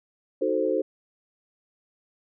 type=chord; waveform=sine; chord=D# diminished seventh; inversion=none; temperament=equal; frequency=311.1 / 370 / 440 / 523.3 Hz; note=D#4 / F#4 / A4 / C5; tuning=0 / 0 / 0 / 0 cents; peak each=-29 / -28 / -27 / -26 dBFS; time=0.41-0.82 s; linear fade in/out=10 ms; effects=none